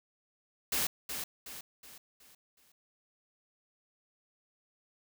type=noise with echo; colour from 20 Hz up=white; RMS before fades=-31 dBFS; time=0.72-0.87 s; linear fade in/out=5 ms; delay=370 ms; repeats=5; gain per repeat=-7 dB; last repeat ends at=2.72 s; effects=none

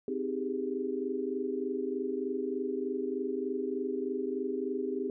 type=chord; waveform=sine; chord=Ab major seventh; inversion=first; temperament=equal with one note detuned; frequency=259.1 / 311.1 / 392 / 415.3 Hz; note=C4 / Eb4 / G4 / Ab4; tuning=-17 / 0 / 0 / 0 cents; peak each=-36 / -40 / -34 / -37 dBFS; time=0.08-5.1 s; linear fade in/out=2 ms; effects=none

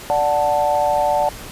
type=chord; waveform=sine; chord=D major; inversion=none; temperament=equal; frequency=587.3 / 740 / 880 Hz; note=D5 / F#5 / A5; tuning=0 / 0 / 0 cents; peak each=-19 dBFS; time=0.1-1.29 s; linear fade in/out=0 ms; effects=pink hiss -35 dBFS RMS until 1.51 s + resampled to 32000 Hz

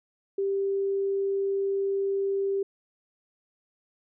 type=tone; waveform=sine; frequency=393.3 Hz; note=G4; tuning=6 cents sharp; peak=-24 dBFS; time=0.38-2.63 s; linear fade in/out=5 ms; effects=none

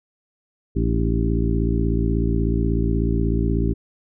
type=harmonic tone with a mistuned harmonic; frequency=56.4 Hz; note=A1; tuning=44 cents sharp; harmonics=1 / 2 / 3 / 4 / 5 / 6 / 7; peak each=-21 / -24 / -26 / -27 / -28 / -29 / -29 dBFS; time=0.75-3.74 s; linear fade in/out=20 ms; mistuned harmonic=6; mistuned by=-55 cents; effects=none

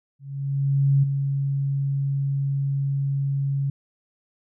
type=tone with ADSR envelope; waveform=sine; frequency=138.59 Hz; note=C#3; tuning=in tune; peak=-14 dBFS; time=0.19-3.7 s; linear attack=840 ms; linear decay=10 ms; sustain=-7 dB; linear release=3 ms; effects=none

